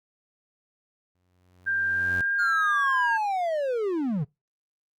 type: tone with exponential growth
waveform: sawtooth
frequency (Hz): 90.4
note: F#2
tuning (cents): -40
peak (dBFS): -28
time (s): 1.15-2.21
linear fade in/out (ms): 0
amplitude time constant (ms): 230
type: tone with pitch glide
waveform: sine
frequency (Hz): 1588 to 1625.1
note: G6 to G#6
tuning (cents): +22 to -38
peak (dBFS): -23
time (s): 1.66-3.18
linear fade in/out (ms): 20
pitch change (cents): +40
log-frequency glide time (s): 1.89-2.75
type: linear sweep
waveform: triangle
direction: down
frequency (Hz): 1436 to 130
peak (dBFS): -22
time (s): 2.38-4.25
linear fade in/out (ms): 20
effects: noise-tail reverb RT60 0.2 s tail -23 dB re dry + Opus 48 kbps